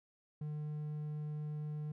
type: tone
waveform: triangle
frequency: 150.7 Hz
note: D3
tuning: 45 cents sharp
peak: -36 dBFS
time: 0.41-1.92 s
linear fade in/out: 5 ms
effects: none